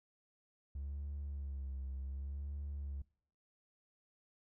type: tone with vibrato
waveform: triangle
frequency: 69.1 Hz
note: C#2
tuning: 5 cents flat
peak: -37 dBFS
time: 0.75-3.02 s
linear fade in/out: 5 ms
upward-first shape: sine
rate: 0.67 Hz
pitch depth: 67 cents each way
effects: noise-tail reverb RT60 0.6 s tail -25 dB re dry + tanh soft clip ceiling -35 dBFS